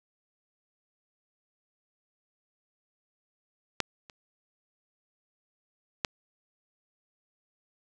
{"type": "clicks", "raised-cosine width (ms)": 0.2, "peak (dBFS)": [-8, -29, -9], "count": 3, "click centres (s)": [3.803, 4.098, 6.048], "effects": []}